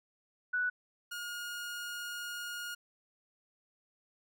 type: tone pair in turn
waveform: sine / sawtooth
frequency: 1480 / 1430.4 Hz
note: F#6 / F6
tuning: 0 / +41 cents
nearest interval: minor second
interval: 59 cents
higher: first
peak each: -29 / -35 dBFS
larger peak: first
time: 0.53-0.7 / 1.11-2.75 s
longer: second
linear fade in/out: 10 ms
effects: none